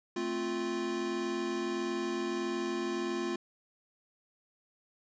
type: chord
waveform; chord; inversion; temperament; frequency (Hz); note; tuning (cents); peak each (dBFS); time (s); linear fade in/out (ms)
square; F major; first; equal; 220 / 261.6 / 349.2; A3 / C4 / F4; 0 / 0 / 0; -40 / -40 / -34; 0.16-3.36; 5
effects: resampled to 16000 Hz